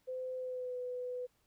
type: tone with pitch glide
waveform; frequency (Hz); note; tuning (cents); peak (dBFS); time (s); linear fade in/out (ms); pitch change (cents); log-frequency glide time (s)
sine; 512 to 497.7; C5 to B4; -38 to +13; -37; 0.07-1.27; 20; -49; 0.36-0.78
effects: pink hiss -75 dBFS RMS until 1.46 s